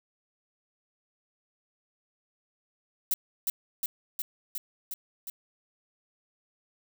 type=noise with echo; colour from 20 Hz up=violet; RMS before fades=-26 dBFS; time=3.11-3.14 s; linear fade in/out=2 ms; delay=360 ms; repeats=6; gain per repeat=-2 dB; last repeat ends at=5.3 s; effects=none